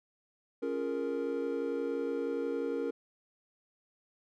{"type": "chord", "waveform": "triangle", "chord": "Bb minor seventh", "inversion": "first", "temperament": "equal", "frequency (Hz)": [277.2, 349.2, 415.3, 466.2], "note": ["Db4", "F4", "Ab4", "Bb4"], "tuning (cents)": [0, 0, 0, 0], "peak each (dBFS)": [-35, -38, -38, -32], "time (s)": [0.62, 2.91], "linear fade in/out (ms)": 10, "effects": []}